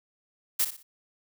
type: noise with echo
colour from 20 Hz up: blue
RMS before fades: -24 dBFS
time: 0.59-0.65 s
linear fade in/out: 10 ms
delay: 60 ms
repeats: 3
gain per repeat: -10 dB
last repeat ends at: 0.83 s
effects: none